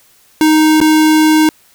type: tone with dropouts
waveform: square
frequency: 311.1 Hz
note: D#4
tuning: in tune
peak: -7 dBFS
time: 0.41-1.49 s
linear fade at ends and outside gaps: 1 ms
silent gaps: 0.803-0.813 s
effects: white hiss -49 dBFS RMS until 1.74 s

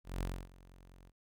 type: tone with ADSR envelope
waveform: sawtooth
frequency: 45 Hz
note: F#1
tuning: 47 cents flat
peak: -30 dBFS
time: 0.04-1.12 s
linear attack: 170 ms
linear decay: 270 ms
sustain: -22 dB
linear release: 43 ms
effects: none

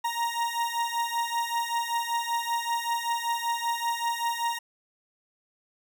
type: beating tone pair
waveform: 40% pulse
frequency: 932.3 / 937.5 Hz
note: A#5 / A#5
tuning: 0 / +10 cents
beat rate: 5.2 Hz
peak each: -29 dBFS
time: 0.04-4.59 s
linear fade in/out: 10 ms
effects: none

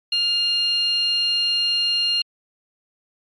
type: tone pair together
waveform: sine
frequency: 2813 / 4215 Hz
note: F7 / C8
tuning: +12 / +12 cents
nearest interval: perfect fifth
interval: 700 cents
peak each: -19 dBFS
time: 0.12-2.22 s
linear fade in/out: 5 ms
effects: tanh soft clip ceiling -13 dBFS + MP3 48 kbps

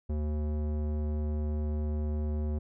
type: tone with low-pass filter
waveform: square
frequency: 75.4 Hz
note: D2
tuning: 46 cents sharp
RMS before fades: -31 dBFS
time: 0.09-2.59 s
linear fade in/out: 10 ms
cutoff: 490 Hz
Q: 0.81
effects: none

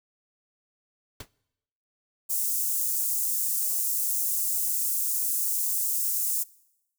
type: noise with exponential decay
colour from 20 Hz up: pink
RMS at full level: -34 dBFS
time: 1.2-1.29 s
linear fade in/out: 5 ms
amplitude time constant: 18 ms
type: high-pass noise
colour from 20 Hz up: white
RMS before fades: -27 dBFS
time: 2.29-6.44 s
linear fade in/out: 20 ms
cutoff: 7100 Hz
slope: 24 dB/octave
effects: noise-tail reverb RT60 0.9 s tail -23 dB re dry

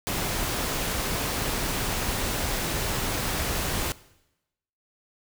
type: noise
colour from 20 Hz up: pink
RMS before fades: -28 dBFS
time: 0.07-3.92 s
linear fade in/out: 0 ms
effects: noise-tail reverb RT60 0.9 s tail -19 dB re dry

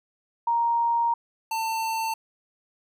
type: tone pair in turn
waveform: sine / square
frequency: 935 / 895.3 Hz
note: A#5 / A5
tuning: +5 / +30 cents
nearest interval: minor second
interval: 75 cents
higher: first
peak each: -20 / -26 dBFS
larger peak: first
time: 0.47-1.14 / 1.51-2.14 s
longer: first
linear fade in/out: 5 ms
effects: none

